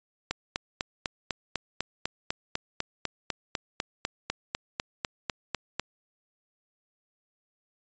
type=click train; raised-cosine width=0.2 ms; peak=-11 dBFS; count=23; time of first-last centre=0.31-5.796 s; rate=4.01 Hz; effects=resampled to 16000 Hz